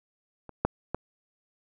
clicks, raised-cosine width 1 ms, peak -28 / -8 / -15 dBFS, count 3, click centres 0.493 / 0.65 / 0.946 s, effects none

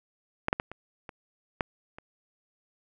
clicks, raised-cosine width 0.5 ms, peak -10 / -8 / -14 / -25 / -25 / -11 / -28 dBFS, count 7, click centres 0.484 / 0.529 / 0.599 / 0.716 / 1.092 / 1.608 / 1.985 s, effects none

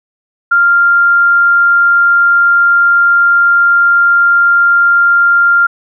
sine tone, 1394 Hz, F6, 4 cents flat, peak -5 dBFS, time 0.51-5.67 s, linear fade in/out 10 ms, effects none

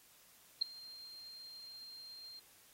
sine tone with ADSR envelope, 4186 Hz, C8, in tune, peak -25 dBFS, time 0.61-2.4 s, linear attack 13 ms, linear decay 3 ms, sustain -24 dB, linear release 13 ms, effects white hiss -64 dBFS RMS until 2.73 s + AAC 48 kbps

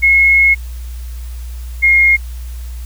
sine tone pair in turn, 2171 / 2142 Hz, C#7 / C7, -37 / +40 cents, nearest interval unison, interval 23 cents, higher first, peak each -6 dBFS, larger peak neither, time 0.02-0.55 / 1.82-2.17 s, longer first, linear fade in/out 20 ms, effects added 60 Hz sine -23 dBFS peak until 2.85 s + white hiss -42 dBFS RMS until 2.85 s

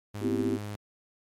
sawtooth tone, 103.8 Hz, G#2, in tune, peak -31 dBFS, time 0.14-0.76 s, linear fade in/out 10 ms
sine chord, C major seventh, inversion third, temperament equal, 246.9 / 261.6 / 329.6 / 392 Hz, B3 / C4 / E4 / G4, 0 / 0 / 0 / 0 cents, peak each -31 dBFS, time 0.2-0.59 s, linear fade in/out 50 ms
effects MP3 64 kbps

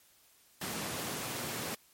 pink high-pass noise, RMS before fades -38 dBFS, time 0.61-1.75 s, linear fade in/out 5 ms, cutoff 110 Hz, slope 24 dB/octave, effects white hiss -64 dBFS RMS until 1.93 s + MP3 64 kbps

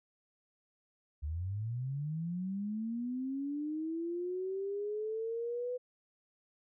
sine linear sweep, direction up, 70.4 to 501 Hz, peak -34 dBFS, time 1.22-5.78 s, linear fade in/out 20 ms, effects none

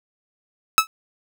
sawtooth tone with exponential decay, 1300 Hz, E6, 24 cents flat, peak -3 dBFS, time 0.78-0.87 s, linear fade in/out 0 ms, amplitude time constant 19 ms, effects none

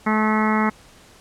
harmonic tone, 216 Hz, A3, 32 cents flat, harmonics 1 / 2 / 3 / 4 / 5 / 6 / 7 / 8 / 9 / 10, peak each -19 / -28 / -32 / -25 / -27 / -26 / -33 / -34 / -29 / -30 dBFS, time 0.06-0.7 s, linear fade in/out 10 ms, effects pink hiss -49 dBFS RMS until 1.2 s + low-pass 10000 Hz 12 dB/octave

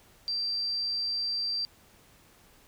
sine tone, 4699 Hz, D8, in tune, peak -28 dBFS, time 0.28-1.65 s, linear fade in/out 0 ms, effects pink hiss -59 dBFS RMS until 2.67 s

